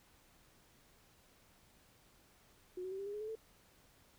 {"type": "tone with pitch steps", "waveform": "sine", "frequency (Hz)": [363.8, 374.2, 385, 396, 407.4, 419.1, 431.1, 443.5], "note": ["F#4", "F#4", "G4", "G4", "G#4", "G#4", "A4", "A4"], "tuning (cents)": [-29, 20, -31, 18, -33, 16, -35, 14], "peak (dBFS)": -40, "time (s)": [2.77, 3.354], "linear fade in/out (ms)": 5, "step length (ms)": 73, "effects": ["pink hiss -67 dBFS RMS until 4.18 s"]}